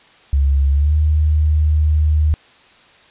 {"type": "tone with pitch glide", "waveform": "sine", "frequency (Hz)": [69.3, 76.45], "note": ["C#2", "D#2"], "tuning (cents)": [0, -30], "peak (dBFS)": -11, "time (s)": [0.33, 2.34], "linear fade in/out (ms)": 0, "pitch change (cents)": 170, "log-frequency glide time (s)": [0.71, 0.95], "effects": ["white hiss -48 dBFS RMS until 3.1 s", "resampled to 8000 Hz"]}